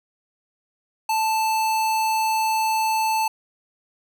square tone, 880 Hz, A5, in tune, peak -20 dBFS, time 1.09-3.28 s, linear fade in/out 5 ms, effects none

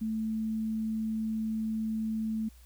sine tone, 220 Hz, A3, in tune, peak -29 dBFS, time 0.01-2.49 s, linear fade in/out 10 ms, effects added 60 Hz sine -52 dBFS peak until 2.65 s + white hiss -62 dBFS RMS until 2.65 s

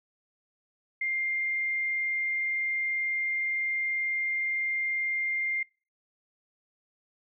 sine tone, 2107 Hz, C7, 12 cents sharp, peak -27 dBFS, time 1.01-5.63 s, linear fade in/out 5 ms, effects noise-tail reverb RT60 0.4 s tail -26 dB re dry

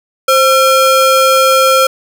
square ring-modulated tone, 940 Hz, A#5, 14 cents sharp, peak -4 dBFS, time 0.28-1.87 s, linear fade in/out 5 ms, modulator 413 Hz, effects none

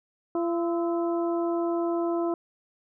harmonic tone with a mistuned harmonic, 340 Hz, F4, 46 cents flat, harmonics 1 / 2 / 3 / 4, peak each -25 / -31 / -37 / -40 dBFS, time 0.35-2.34 s, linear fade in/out 2 ms, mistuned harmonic 4, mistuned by -70 cents, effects none

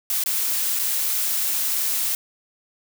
blue noise with dropouts, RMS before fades -23 dBFS, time 0.1-2.15 s, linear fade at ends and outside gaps 1 ms, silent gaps 0.238-0.26 / 0.79-0.794 s, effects none

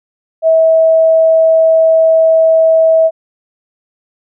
sine tone, 647 Hz, E5, 32 cents flat, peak -5 dBFS, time 0.42-3.11 s, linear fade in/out 50 ms, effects none

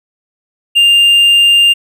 triangle tone, 2800 Hz, F7, 4 cents sharp, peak -3 dBFS, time 0.75-1.74 s, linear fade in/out 20 ms, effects none

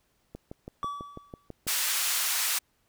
click train, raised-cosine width 2 ms, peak -26 dBFS, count 9, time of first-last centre 0.35-1.668 s, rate 6.07 Hz
triangle tone with exponential decay, 1147 Hz, D6, 41 cents flat, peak -26 dBFS, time 0.83-1.48 s, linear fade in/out 0 ms, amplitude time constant 140 ms
white band-pass noise, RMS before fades -28 dBFS, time 1.67-2.59 s, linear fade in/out 10 ms, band 1100 to 14000 Hz, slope 12 dB/octave
effects pink hiss -71 dBFS RMS until 2.88 s

